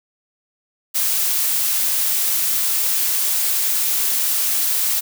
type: noise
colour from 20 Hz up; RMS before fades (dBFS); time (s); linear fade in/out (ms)
blue; -19; 0.94-5.01; 20
effects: none